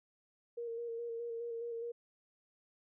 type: tone with vibrato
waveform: sine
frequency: 466.2 Hz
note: A#4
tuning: in tune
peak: -38 dBFS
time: 0.57-1.92 s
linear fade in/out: 10 ms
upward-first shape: square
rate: 4.8 Hz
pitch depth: 22 cents each way
effects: none